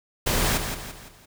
pink noise with echo, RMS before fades -23 dBFS, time 0.26-0.58 s, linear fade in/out 10 ms, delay 170 ms, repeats 4, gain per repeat -7 dB, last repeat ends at 1.26 s, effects none

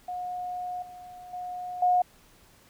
sine tone with level steps, 722 Hz, F#5, 43 cents flat, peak -31 / -42 / -33 / -19 dBFS, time 0.08-2.02 s, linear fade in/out 5 ms, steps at 0.82 / 1.33 / 1.82 s, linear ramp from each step 5 ms, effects pink hiss -58 dBFS RMS until 2.69 s

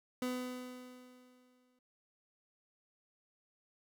30% pulse tone with exponential decay, 251.1 Hz, B3, 29 cents sharp, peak -31 dBFS, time 0.22-1.79 s, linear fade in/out 2 ms, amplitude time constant 340 ms, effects none

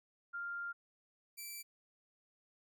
sine / 5% pulse tone pair in turn, 1396.9 / 2330 Hz, F6 / D7, 0 / -14 cents, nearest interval major sixth, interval 886 cents, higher second, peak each -39 / -35 dBFS, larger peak second, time 0.33-0.73 / 1.37-1.63 s, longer first, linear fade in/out 20 ms, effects none

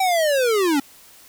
square linear sweep, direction down, 777 to 267 Hz, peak -17 dBFS, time 0-0.8 s, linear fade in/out 5 ms, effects white hiss -48 dBFS RMS until 1.28 s

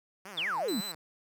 5% pulse tone with vibrato, 181.1 Hz, F#3, 37 cents flat, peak -32 dBFS, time 0.25-0.95 s, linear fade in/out 2 ms, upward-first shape triangle, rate 5.4 Hz, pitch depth 290 cents each way
sine exponential sweep, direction down, 3744 to 176.6 Hz, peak -29 dBFS, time 0.37-0.81 s, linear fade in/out 10 ms
sawtooth tone, 4014 Hz, B7, 27 cents sharp, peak -33 dBFS, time 0.68-0.92 s, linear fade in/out 5 ms
effects none

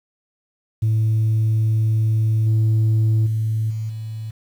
sine tone with level steps, 110 Hz, A2, in tune, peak -13 / -11 / -17 / -22 / -26 dBFS, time 0.82-4.31 s, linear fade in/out 10 ms, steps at 2.46 / 3.26 / 3.7 / 3.89 s, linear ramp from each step 10 ms, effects tanh soft clip ceiling -13 dBFS + 8-bit

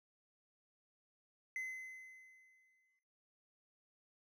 triangle tone with exponential decay, 2046 Hz, C7, 39 cents flat, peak -36 dBFS, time 1.56-2.99 s, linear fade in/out 1 ms, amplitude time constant 310 ms, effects noise-tail reverb RT60 0.9 s tail -21 dB re dry

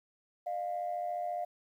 sine tone pair together, 608.6 / 703 Hz, D#5 / F5, -38 / +11 cents, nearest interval major second, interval 249 cents, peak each -38 / -33 dBFS, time 0.46-1.45 s, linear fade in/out 10 ms, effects tanh soft clip ceiling -27 dBFS + 11-bit

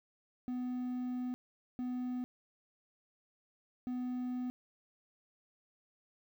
triangle tone bursts at uneven times, 249.8 Hz, B3, 20 cents sharp, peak -33 dBFS, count 3, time 0.48-1.34 / 1.79-2.24 / 3.87-4.5 s, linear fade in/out 0 ms, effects 11-bit

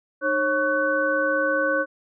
sine tone cluster, 305.8 / 543 / 1120 / 1505 Hz, D#4 / C#5 / C#6 / F#6, -30 / -36 / +18 / +29 cents, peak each -29 / -23 / -29 / -23 dBFS, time 0.21-1.86 s, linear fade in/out 50 ms, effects none

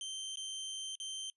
sawtooth tone with dropouts, 3124 Hz, G7, 7 cents flat, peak -36 dBFS, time 0.01-1.3 s, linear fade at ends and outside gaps 1 ms, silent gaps 0.357-0.371 / 0.954-1 s, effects noise-tail reverb RT60 0.1 s tail -21 dB re dry + resampled to 24000 Hz

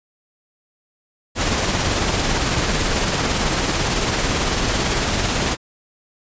pink noise with tremolo, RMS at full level -18 dBFS, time 1.35-5.57 s, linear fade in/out 50 ms, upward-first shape triangle, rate 18 Hz, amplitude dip 35%, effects resampled to 16000 Hz

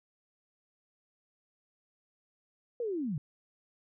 sine linear sweep, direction down, 493.9 to 130.81 Hz, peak -31 dBFS, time 2.8-3.18 s, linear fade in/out 2 ms, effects none

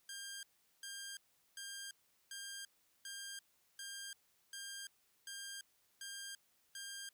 10% pulse tone bursts, 1601 Hz, G6, 36 cents sharp, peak -37 dBFS, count 10, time 0.09-7.09 s, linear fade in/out 2 ms, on 340 ms, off 400 ms, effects white hiss -75 dBFS RMS until 7.13 s

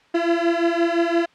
30% pulse beating tone pair, 335.8 / 341.6 Hz, E4 / F4, +32 / -38 cents, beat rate 5.8 Hz, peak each -18 dBFS, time 0.14-1.26 s, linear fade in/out 10 ms, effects white hiss -55 dBFS RMS until 1.34 s + low-pass 3000 Hz 12 dB/octave

